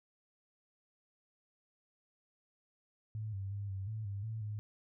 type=tone with pitch steps; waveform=sine; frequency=108.3 / 97.4 / 100.9 / 96.4 / 109.3 / 99.9 / 111 / 105.4 Hz; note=A2 / G2 / G#2 / G2 / A2 / G2 / A2 / G#2; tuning=-27 / -11 / -49 / -28 / -11 / +33 / +16 / +26 cents; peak=-37 dBFS; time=3.15-4.59 s; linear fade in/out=0 ms; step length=180 ms; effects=none